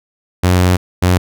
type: tone pair in turn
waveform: sawtooth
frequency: 90.5 / 90.5 Hz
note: F#2 / F#2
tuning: -38 / -38 cents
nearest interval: unison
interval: 0 cents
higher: neither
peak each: -5 dBFS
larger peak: neither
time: 0.43-0.77 / 1.02-1.18 s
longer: first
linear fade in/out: 10 ms
effects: none